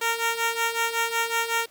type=ring-modulated tone; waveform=10% pulse; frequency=461.3 Hz; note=A#4; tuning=18 cents flat; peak=-12 dBFS; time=0.01-1.66 s; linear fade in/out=5 ms; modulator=464 Hz; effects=pink hiss -55 dBFS RMS until 1.7 s + high-pass 200 Hz 12 dB/octave